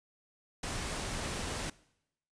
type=noise; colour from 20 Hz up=pink; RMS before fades=-37 dBFS; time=0.63-1.7 s; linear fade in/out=5 ms; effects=noise-tail reverb RT60 0.8 s tail -21 dB re dry + resampled to 22050 Hz